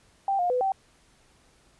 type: tone with pitch steps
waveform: sine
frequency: 785 / 710 / 500 / 773 Hz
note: G5 / F5 / B4 / G5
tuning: +2 / +28 / +21 / -24 cents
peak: -22 dBFS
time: 0.28-0.72 s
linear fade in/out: 2 ms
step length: 110 ms
effects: pink hiss -61 dBFS RMS until 1.79 s + resampled to 24000 Hz